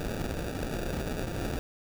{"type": "noise with sample-and-hold", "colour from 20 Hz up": "pink", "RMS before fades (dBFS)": -33, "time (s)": [0, 1.59], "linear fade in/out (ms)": 0, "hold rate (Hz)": 1050, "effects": []}